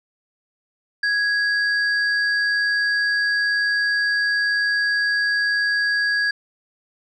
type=tone pair together; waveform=sine; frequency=1661.2 / 4699 Hz; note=G#6 / D8; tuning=0 / 0 cents; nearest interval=octave + tritone; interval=1800 cents; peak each=-17 / -26 dBFS; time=1.03-6.31 s; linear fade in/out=5 ms; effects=tanh soft clip ceiling -12 dBFS